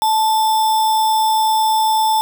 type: tone with sample-and-hold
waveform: sine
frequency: 876 Hz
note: A5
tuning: 8 cents flat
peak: -12 dBFS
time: 0.02-2.21 s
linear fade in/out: 0 ms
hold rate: 4410 Hz
effects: none